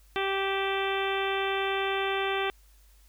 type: harmonic tone with a mistuned harmonic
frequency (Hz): 390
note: G4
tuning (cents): -9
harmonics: 1 / 2 / 3 / 4 / 5 / 6 / 7 / 8 / 9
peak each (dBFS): -30 / -33 / -35 / -36 / -37 / -38 / -38 / -39 / -40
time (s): 0.16-2.5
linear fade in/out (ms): 0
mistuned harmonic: 7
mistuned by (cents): -38
effects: added 50 Hz sine -55 dBFS peak until 3.08 s + white hiss -64 dBFS RMS until 3.08 s